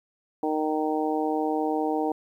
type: harmonic tone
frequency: 154.8 Hz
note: D#3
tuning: 9 cents flat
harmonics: 2 / 3 / 4 / 5 / 6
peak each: -27 / -29 / -34 / -29 / -35 dBFS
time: 0.43-2.12 s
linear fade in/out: 2 ms
effects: 10-bit